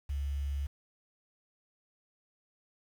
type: tone with quantisation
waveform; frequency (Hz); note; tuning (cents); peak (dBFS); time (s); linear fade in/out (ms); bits
sine; 70.3; C#2; +25; -31; 0.09-0.67; 10; 9
effects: none